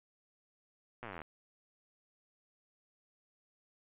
slowing click train, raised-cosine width 0.5 ms, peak -29 dBFS, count 19, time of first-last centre 1.03-1.217 s, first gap 8 ms, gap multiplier 1.03, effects resampled to 8000 Hz

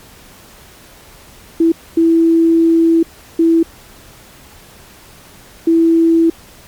sine tone bursts at uneven times, 330 Hz, E4, 2 cents sharp, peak -7 dBFS, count 4, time 1.6-1.72 / 1.97-3.03 / 3.39-3.63 / 5.67-6.3 s, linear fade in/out 5 ms, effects pink hiss -41 dBFS RMS until 6.67 s + MP3 96 kbps

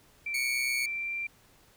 sine tone with pitch glide, 2345 to 2363 Hz, D7 to D7, -3 to +10 cents, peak -31 dBFS, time 0.26-1.27 s, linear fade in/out 5 ms, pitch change +13 cents, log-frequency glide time 0.88-1.14 s
sawtooth tone, 2217 Hz, C#7, in tune, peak -26 dBFS, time 0.34-0.86 s, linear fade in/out 5 ms
effects pink hiss -61 dBFS RMS until 1.76 s

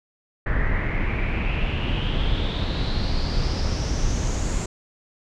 brown noise with low-pass filter sweep, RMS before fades -23 dBFS, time 0.46-4.66 s, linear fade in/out 5 ms, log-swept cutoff 1800 to 7400 Hz, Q 6.4, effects none

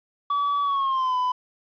triangle tone with pitch glide, 1144 to 1001.7 Hz, D6 to B5, -46 to +24 cents, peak -19 dBFS, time 0.3-1.32 s, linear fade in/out 5 ms, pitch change -230 cents, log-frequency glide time 0.63-1.17 s, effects resampled to 11025 Hz + 9-bit

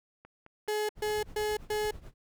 click train, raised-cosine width 0.5 ms, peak -36 dBFS, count 5, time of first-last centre 0.25-1.105 s, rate 4.68 Hz
35% pulse tone bursts, 423.8 Hz, G#4, 35 cents sharp, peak -27 dBFS, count 4, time 0.68-1.91 s, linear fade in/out 5 ms, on 210 ms, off 130 ms
brown noise with tremolo, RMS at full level -43 dBFS, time 0.95-2.14 s, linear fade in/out 50 ms, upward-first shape triangle, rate 9.2 Hz, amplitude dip 85%
effects none

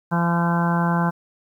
harmonic tone with a mistuned harmonic, 170.9 Hz, F3, 37 cents flat, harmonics 1 / 2 / 3 / 4 / 5 / 6 / 7 / 8 / 9, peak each -19 / -32 / -33 / -30 / -27 / -27 / -36 / -32 / -30 dBFS, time 0.11-1.11 s, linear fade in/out 20 ms, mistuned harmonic 7, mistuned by -15 cents, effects 9-bit

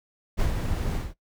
brown noise with ADSR envelope, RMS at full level -22 dBFS, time 0.37-1.14 s, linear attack 34 ms, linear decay 110 ms, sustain -5 dB, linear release 180 ms, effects noise-tail reverb RT60 0.1 s tail -17 dB re dry

